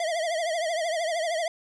square tone with vibrato, 659.3 Hz, E5, in tune, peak -26 dBFS, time 0-1.48 s, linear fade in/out 2 ms, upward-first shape triangle, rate 13 Hz, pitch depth 130 cents each way, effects resampled to 22050 Hz + 10-bit

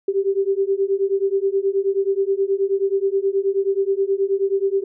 sine beating tone pair, 387.2 / 396.6 Hz, G4 / G4, -21 / +20 cents, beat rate 9.4 Hz, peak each -20 dBFS, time 0.08-4.84 s, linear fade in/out 5 ms, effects none

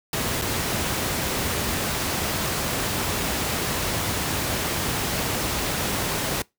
pink noise with dropouts, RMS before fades -25 dBFS, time 0.13-6.42 s, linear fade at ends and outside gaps 2 ms, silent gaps 0.415-0.42 s, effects noise-tail reverb RT60 0.2 s tail -24 dB re dry + high-pass 60 Hz 12 dB/octave

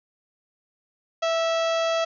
harmonic tone with a mistuned harmonic, 659.3 Hz, E5, in tune, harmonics 1 / 2 / 3 / 4 / 5 / 6 / 7 / 8 / 9 / 10, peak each -22 / -29 / -36 / -35 / -34 / -42 / -41 / -44 / -43 / -46 dBFS, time 1.22-2.05 s, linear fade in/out 10 ms, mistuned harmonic 3, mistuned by -32 cents, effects none

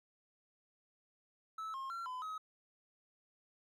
triangle tone with pitch steps, 1306 / 1070 / 1364 / 1011 / 1271 Hz, E6 / C6 / F6 / B5 / D#6, -17 / +38 / -41 / +40 / +36 cents, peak -38 dBFS, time 1.58-2.38 s, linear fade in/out 5 ms, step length 160 ms, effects MP3 96 kbps

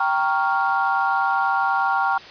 sine chord, G half-diminished seventh, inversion none, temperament equal, 784 / 932.3 / 1108.7 / 1396.9 Hz, G5 / Bb5 / Db6 / F6, 0 / 0 / 0 / 0 cents, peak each -22 / -24 / -25 / -23 dBFS, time 0-2.18 s, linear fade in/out 5 ms, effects white hiss -40 dBFS RMS until 2.3 s + resampled to 11025 Hz

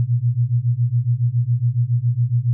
sine beating tone pair, 116.54 / 123.74 Hz, A#2 / B2, 0 / +4 cents, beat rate 7.2 Hz, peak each -19 / -18 dBFS, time 0-2.53 s, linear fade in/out 0 ms, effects none

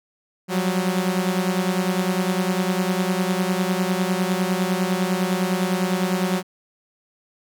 sawtooth beating tone pair, 181.2 / 191.1 Hz, F#3 / G3, -36 / -44 cents, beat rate 9.9 Hz, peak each -18 / -20 dBFS, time 0.48-6.43 s, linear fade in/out 50 ms, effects none

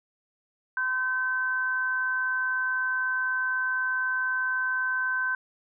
sine tone pair together, 1025.9 / 1538 Hz, C6 / G6, -34 / -33 cents, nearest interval perfect fifth, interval 701 cents, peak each -33 / -25 dBFS, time 0.77-5.35 s, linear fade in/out 2 ms, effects none

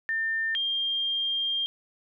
sine tone pair in turn, 1800 / 3202 Hz, A6 / G7, +39 / +36 cents, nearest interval minor seventh, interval 997 cents, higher second, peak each -25 / -25 dBFS, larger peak neither, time 0.09-0.55 / 0.55-1.66 s, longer second, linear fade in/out 0 ms, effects none

